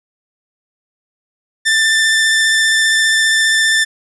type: tone with vibrato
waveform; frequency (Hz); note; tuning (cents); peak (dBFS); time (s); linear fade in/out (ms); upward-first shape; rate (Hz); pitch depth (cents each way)
sawtooth; 1778; A6; +18; -7; 1.65-3.85; 20; sine; 15; 11
effects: resampled to 24000 Hz + 8-bit